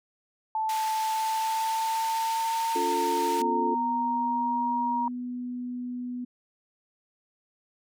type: tone with pitch glide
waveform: sine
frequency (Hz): 877 to 945.4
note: A5 to A#5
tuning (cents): -6 to +24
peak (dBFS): -25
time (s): 0.55-5.08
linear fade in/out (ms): 2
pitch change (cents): +130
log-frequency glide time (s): 0.93-4.74
type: band-pass noise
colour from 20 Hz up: pink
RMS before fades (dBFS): -39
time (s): 0.69-3.42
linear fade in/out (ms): 2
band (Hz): 1800 to 13000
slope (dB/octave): 12
type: chord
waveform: sine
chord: Db augmented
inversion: none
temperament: equal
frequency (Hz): 277.2 / 349.2 / 440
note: Db4 / F4 / A4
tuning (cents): 0 / 0 / 0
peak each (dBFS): -34 / -30 / -32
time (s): 2.75-3.75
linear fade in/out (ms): 10
type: tone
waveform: sine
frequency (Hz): 246.9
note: B3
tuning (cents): 0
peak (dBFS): -31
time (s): 3.4-6.25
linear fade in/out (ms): 10
effects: none